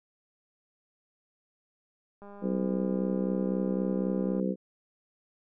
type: click train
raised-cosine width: 1 ms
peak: -35 dBFS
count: 441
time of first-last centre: 2.22-4.398 s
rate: 202 Hz
type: harmonic tone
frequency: 63.9 Hz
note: C2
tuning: 40 cents flat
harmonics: 3 / 4 / 5 / 6 / 7 / 8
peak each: -29 / -35 / -36 / -37 / -38 / -35 dBFS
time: 2.41-4.56 s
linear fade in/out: 50 ms
effects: none